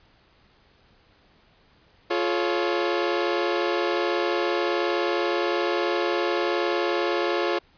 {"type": "chord", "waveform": "sawtooth", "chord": "F augmented", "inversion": "none", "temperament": "equal with one note detuned", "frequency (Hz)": [349.2, 428.7, 554.4], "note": ["F4", "A4", "C#5"], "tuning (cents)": [0, -45, 0], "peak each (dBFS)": [-21, -24, -24], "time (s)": [2.1, 7.59], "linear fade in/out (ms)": 10, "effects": ["pink hiss -59 dBFS RMS until 7.77 s", "resampled to 11025 Hz"]}